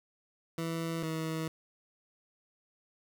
20% pulse tone pair in turn, 164.81 / 160.21 Hz, E3 / E3, 0 / -49 cents, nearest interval unison, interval 49 cents, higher first, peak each -28 dBFS, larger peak neither, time 0.58-1.03 / 1.03-1.48 s, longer neither, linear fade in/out 2 ms, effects none

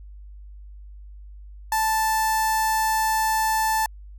sawtooth tone with notch filter, 880 Hz, A5, in tune, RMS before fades -22 dBFS, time 1.72-3.86 s, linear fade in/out 2 ms, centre 3100 Hz, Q 0.93, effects added 50 Hz sine -39 dBFS peak until 4.18 s

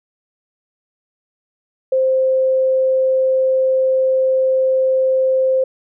sine tone, 523.3 Hz, C5, in tune, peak -12 dBFS, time 1.92-5.64 s, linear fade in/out 5 ms, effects none

